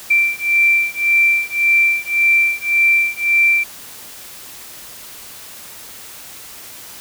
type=beating tone pair; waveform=sine; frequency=2349 / 2350.8 Hz; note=D7 / D7; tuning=0 / +1 cents; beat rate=1.8 Hz; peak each=-15 dBFS; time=0.1-3.64 s; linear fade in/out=10 ms; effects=white hiss -36 dBFS RMS until 7 s